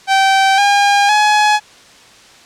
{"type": "tone with pitch steps", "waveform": "sawtooth", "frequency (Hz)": [775, 808.4, 843.2], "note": ["G5", "G#5", "G#5"], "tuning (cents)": [-20, -47, 26], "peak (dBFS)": -5, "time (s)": [0.07, 1.6], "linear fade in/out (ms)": 50, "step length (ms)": 510, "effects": ["white hiss -42 dBFS RMS until 2.45 s", "low-pass 6000 Hz 12 dB/octave"]}